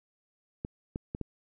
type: clicks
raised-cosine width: 3 ms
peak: -21 dBFS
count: 4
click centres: 0.649 / 0.959 / 1.149 / 1.213 s
effects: none